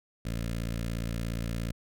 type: tone with notch filter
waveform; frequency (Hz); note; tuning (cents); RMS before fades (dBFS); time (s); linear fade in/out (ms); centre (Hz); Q
15% pulse; 57.1; A#1; -35; -33; 0.25-1.72; 5; 880; 1.1
effects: none